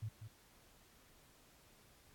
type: tone with echo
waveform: sine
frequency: 108.6 Hz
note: A2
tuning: 22 cents flat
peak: -39 dBFS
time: 0.02-0.09 s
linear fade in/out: 10 ms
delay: 190 ms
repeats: 1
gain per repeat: -8 dB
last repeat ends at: 0.28 s
effects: pink hiss -66 dBFS RMS until 2.14 s + AAC 64 kbps